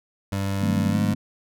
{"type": "tone with pitch glide", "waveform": "25% pulse", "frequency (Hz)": [98.2, 102.84], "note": ["G2", "G#2"], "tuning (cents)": [4, -17], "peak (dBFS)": -20, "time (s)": [0.32, 1.14], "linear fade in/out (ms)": 5, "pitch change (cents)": 79, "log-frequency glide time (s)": [0.9, 0.96]}
{"type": "chord", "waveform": "sine", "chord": "D# diminished seventh", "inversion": "none", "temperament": "equal with one note detuned", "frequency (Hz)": [153.33, 185, 220, 261.6], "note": ["D#3", "F#3", "A3", "C4"], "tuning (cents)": [-25, 0, 0, 0], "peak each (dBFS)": [-28, -26, -24, -30], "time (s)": [0.61, 1.15], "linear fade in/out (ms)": 10}
{"effects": []}